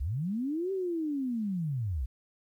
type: linear two-way sweep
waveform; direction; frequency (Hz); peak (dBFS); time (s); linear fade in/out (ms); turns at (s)
sine; up then down; 54.6 to 392 to 54.6; -29; 0-2.06; 10; 0.72
effects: 11-bit